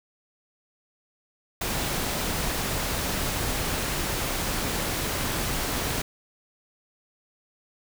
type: noise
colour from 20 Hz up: pink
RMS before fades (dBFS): -28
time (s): 1.61-6.02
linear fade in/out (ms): 5
effects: none